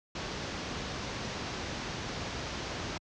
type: low-pass noise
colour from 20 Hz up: pink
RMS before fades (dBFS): -37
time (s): 0.15-2.98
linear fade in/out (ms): 5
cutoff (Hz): 6400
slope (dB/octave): 48
effects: high-pass 60 Hz 12 dB/octave

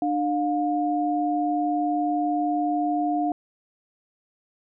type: tone pair together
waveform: sine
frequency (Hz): 298.9 / 711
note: D4 / F5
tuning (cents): +31 / +31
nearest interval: octave + minor third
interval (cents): 1500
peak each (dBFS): -24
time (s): 0.02-3.32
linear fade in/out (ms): 2
effects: none

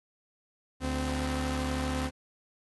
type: tone pair together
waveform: sawtooth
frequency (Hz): 72.7 / 258.5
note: D2 / C4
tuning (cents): -17 / -21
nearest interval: octave + minor seventh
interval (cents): 2196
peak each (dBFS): -28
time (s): 0.8-2.11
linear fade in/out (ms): 50
effects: AAC 32 kbps

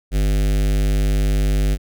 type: tone with notch filter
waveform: square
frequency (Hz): 50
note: G1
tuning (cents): +35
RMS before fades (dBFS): -17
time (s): 0.11-1.78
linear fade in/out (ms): 50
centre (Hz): 1000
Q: 0.78
effects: none

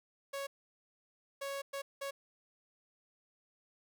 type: tone bursts at uneven times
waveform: sawtooth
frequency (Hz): 554.4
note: C#5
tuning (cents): 0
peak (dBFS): -34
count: 4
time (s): 0.33-0.47 / 1.41-1.62 / 1.73-1.82 / 2.01-2.11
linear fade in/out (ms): 10
effects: none

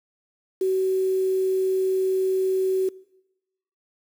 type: tone with quantisation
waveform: sine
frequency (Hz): 377.9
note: F#4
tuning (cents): +37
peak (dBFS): -19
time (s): 0.61-2.89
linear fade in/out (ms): 5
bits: 7
effects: noise-tail reverb RT60 0.9 s tail -22 dB re dry

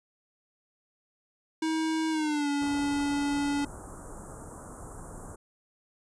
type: tone with pitch glide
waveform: square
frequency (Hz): 318.8 to 285.7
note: D#4 to D4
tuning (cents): +42 to -48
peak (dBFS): -27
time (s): 1.62-3.65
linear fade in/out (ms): 5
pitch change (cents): -190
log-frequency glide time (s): 2.1-2.49
type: band-stop noise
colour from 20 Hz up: pink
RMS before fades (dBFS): -43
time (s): 2.61-5.36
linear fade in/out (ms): 10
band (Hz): 1400 to 7400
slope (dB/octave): 48
effects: resampled to 22050 Hz

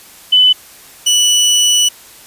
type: tone pair in turn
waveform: sine / 25% pulse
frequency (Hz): 3005 / 2958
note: F#7 / F#7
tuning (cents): +26 / -1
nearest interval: unison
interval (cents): 27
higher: first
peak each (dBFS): -5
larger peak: neither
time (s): 0.32-0.53 / 1.06-1.89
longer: second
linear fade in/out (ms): 10
effects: white hiss -39 dBFS RMS until 2.26 s + resampled to 32000 Hz

